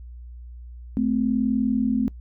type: tone pair together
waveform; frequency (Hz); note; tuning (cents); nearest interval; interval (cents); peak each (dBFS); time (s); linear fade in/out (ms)
sine; 218 / 258.5; A3 / C4; -16 / -21; minor third; 295; -22; 0.97-2.08; 0
effects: noise-tail reverb RT60 0.1 s tail -23 dB re dry + added 60 Hz sine -37 dBFS peak until 2.2 s